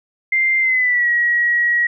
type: tone with pitch glide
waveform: sine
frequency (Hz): 2093 to 1908.2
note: C7 to A#6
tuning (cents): 0 to +40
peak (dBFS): -13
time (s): 0.32-1.87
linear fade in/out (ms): 5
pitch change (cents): -160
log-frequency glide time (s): 0.6-1.09
effects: none